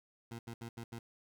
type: tone bursts at uneven times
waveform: 20% pulse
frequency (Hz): 116.54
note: A#2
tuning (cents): 0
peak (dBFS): -38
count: 5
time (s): 0.31-0.39 / 0.47-0.54 / 0.61-0.69 / 0.77-0.84 / 0.92-0.99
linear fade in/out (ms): 5
effects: none